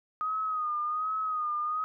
sine tone with vibrato, 1244.5 Hz, D#6, in tune, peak -28 dBFS, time 0.21-1.84 s, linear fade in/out 0 ms, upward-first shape sine, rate 1.3 Hz, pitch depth 57 cents each way, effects none

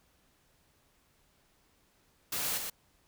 white noise with echo, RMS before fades -34 dBFS, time 2.32-2.58 s, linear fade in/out 5 ms, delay 120 ms, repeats 1, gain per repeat -4 dB, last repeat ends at 2.7 s, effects pink hiss -69 dBFS RMS until 3.07 s

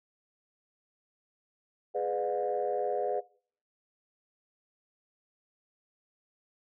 sine chord, G# diminished seventh, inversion none, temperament just, 415.3 / 498.4 / 598 / 717.6 Hz, G#4 / B4 / D5 / F5, 0 / +16 / +31 / +47 cents, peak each -33 / -32 / -34 / -34 dBFS, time 1.94-3.21 s, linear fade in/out 20 ms, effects noise-tail reverb RT60 0.5 s tail -22 dB re dry + tanh soft clip ceiling -20 dBFS

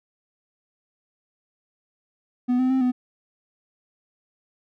triangle tone with pitch steps, 247.9 / 256.5 / 262.4 / 250.5 Hz, B3 / C4 / C4 / B3, +7 / -34 / +5 / +25 cents, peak -16 dBFS, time 2.48-2.92 s, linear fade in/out 20 ms, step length 110 ms, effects none

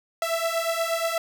sawtooth beating tone pair, 659.3 / 667.7 Hz, E5 / E5, 0 / +22 cents, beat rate 8.4 Hz, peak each -23 dBFS, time 0.22-1.18 s, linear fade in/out 2 ms, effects none

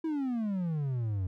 triangle exponential sweep, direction down, 329.6 to 89.7 Hz, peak -27 dBFS, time 0.04-1.27 s, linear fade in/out 5 ms, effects none

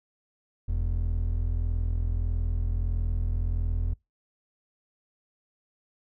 triangle tone pair together, 41.75 / 83.3 Hz, E1 / E2, +23 / +19 cents, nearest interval octave, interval 1196 cents, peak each -24 / -27 dBFS, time 0.68-3.94 s, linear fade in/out 10 ms, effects noise-tail reverb RT60 0.2 s tail -25 dB re dry

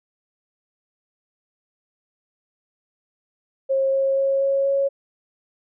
sine tone with pitch steps, 538 / 541.4 / 544.9 / 548.4 / 551.8 Hz, C5 / C#5 / C#5 / C#5 / C#5, +48 / -41 / -30 / -19 / -8 cents, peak -17 dBFS, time 3.69-4.89 s, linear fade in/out 20 ms, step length 240 ms, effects none

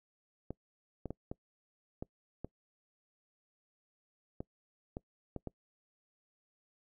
clicks, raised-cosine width 2 ms, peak -26 dBFS, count 10, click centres 0.506 / 1.057 / 1.106 / 1.315 / 2.025 / 2.446 / 4.405 / 4.969 / 5.363 / 5.473 s, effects noise-tail reverb RT60 0.1 s tail -24 dB re dry

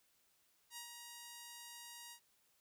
5% pulse tone with ADSR envelope, 948 Hz, A#5, 29 cents sharp, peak -34 dBFS, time 0.7-2.2 s, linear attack 70 ms, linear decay 100 ms, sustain -5 dB, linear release 81 ms, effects white hiss -75 dBFS RMS until 2.6 s

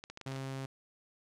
clicks, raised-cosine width 0.2 ms, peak -28 dBFS, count 7, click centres 0.039 / 0.1 / 0.174 / 0.213 / 0.277 / 0.32 / 0.362 s
sawtooth tone, 134.1 Hz, C3, 43 cents sharp, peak -34 dBFS, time 0.26-0.66 s, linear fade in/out 5 ms
effects low-pass 10000 Hz 12 dB/octave

